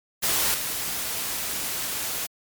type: noise with level steps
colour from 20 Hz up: white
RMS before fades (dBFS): -23 / -29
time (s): 0.22-2.27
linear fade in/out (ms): 20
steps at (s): 0.54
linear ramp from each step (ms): 2
effects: MP3 96 kbps